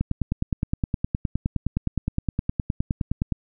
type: click train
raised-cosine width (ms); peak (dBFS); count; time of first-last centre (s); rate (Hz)
5; -10; 33; 0.01-3.323; 9.66
effects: none